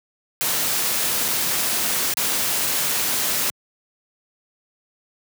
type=noise with dropouts; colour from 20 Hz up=white; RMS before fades=-22 dBFS; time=0.41-3.5 s; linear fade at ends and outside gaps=0 ms; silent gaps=1.281-1.285 / 2.138-2.171 s; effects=high-pass 100 Hz 12 dB/octave